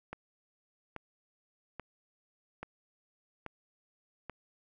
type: click train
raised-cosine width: 0.5 ms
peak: -25 dBFS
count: 6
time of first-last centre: 0.13-4.297 s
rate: 1.2 Hz
effects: none